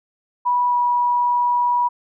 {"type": "tone with pitch glide", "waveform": "sine", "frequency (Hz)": [979, 971.1], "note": ["B5", "B5"], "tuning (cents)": [-15, -29], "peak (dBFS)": -15, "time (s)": [0.45, 1.89], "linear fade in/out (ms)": 20, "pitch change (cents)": -14, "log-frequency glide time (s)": [0.69, 0.75], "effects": []}